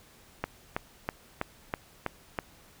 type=click train; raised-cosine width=0.5 ms; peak=-14 dBFS; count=7; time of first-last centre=0.44-2.388 s; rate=3.08 Hz; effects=pink hiss -57 dBFS RMS until 2.8 s